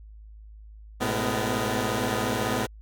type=tone cluster; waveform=10% pulse; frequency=108.9 / 126.6 / 207.2 / 249.3 / 464.8 Hz; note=A2 / B2 / G#3 / B3 / A#4; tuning=-17 / +43 / -4 / +16 / -5 cents; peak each=-21 / -25 / -25 / -21 / -28 dBFS; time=1-2.67 s; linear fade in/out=20 ms; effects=added 53 Hz sine -43 dBFS peak until 2.81 s